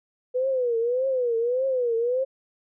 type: tone with vibrato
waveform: sine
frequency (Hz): 493.9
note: B4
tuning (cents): 0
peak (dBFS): -21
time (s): 0.34-2.25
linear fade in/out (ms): 20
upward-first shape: triangle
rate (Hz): 1.7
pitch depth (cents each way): 160
effects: none